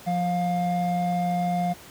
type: tone pair together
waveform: triangle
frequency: 176.61 / 706 Hz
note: F3 / F5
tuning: +20 / +19 cents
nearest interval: 2 octaves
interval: 2399 cents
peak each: -23 dBFS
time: 0.06-1.74 s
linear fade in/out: 20 ms
effects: pink hiss -46 dBFS RMS until 1.9 s + high-pass 80 Hz 12 dB/octave